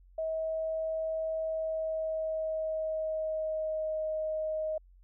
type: tone with pitch glide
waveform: sine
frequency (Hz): 640 to 625.4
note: D#5 to D#5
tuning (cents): +49 to +9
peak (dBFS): -30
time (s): 0.18-4.78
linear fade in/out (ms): 5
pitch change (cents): -40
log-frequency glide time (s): 1.41-4.02
effects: added 45 Hz sine -55 dBFS peak until 5.03 s